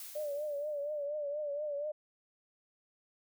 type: noise with exponential decay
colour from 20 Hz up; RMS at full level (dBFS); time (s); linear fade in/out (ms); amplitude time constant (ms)
blue; -44; 0-1.06; 2; 230
type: tone with vibrato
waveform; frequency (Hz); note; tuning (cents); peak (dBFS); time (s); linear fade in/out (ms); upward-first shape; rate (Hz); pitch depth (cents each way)
sine; 587; D5; -1; -34; 0.15-1.92; 10; triangle; 4.2; 79
effects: none